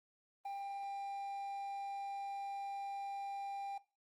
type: tone with quantisation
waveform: triangle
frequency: 795 Hz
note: G5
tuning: 24 cents sharp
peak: -38 dBFS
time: 0.45-3.78 s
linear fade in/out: 5 ms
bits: 11
effects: noise-tail reverb RT60 0.3 s tail -18 dB re dry + Opus 24 kbps